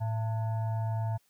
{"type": "tone with frequency modulation", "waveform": "sine", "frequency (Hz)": 110, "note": "A2", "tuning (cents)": 0, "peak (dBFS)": -28, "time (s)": [0, 1.18], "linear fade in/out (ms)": 20, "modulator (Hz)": 786, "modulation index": 0.44, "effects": ["white hiss -70 dBFS RMS until 1.29 s"]}